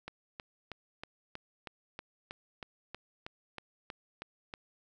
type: click train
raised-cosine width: 0.3 ms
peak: -25 dBFS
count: 15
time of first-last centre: 0.08-4.539 s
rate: 3.14 Hz
effects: none